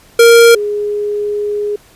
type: tone pair in turn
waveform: square / sine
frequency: 466.2 / 414.5 Hz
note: A#4 / G#4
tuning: 0 / -3 cents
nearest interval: major second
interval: 203 cents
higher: first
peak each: -3 / -14 dBFS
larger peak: first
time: 0.19-0.55 / 0.55-1.76 s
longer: second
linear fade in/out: 5 ms
effects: pink hiss -45 dBFS RMS until 1.95 s + resampled to 32000 Hz